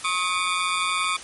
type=ring-modulated tone; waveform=20% pulse; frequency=1174.7 Hz; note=D6; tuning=in tune; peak=-14 dBFS; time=0.04-1.17 s; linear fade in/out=10 ms; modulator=89.3 Hz; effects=white hiss -39 dBFS RMS until 1.23 s + MP3 48 kbps